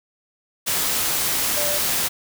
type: tone in noise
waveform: sine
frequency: 588 Hz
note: D5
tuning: 2 cents sharp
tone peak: -26 dBFS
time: 1.56-1.79 s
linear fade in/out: 20 ms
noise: white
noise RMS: -22 dBFS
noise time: 0.66-2.09 s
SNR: -7 dB
effects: none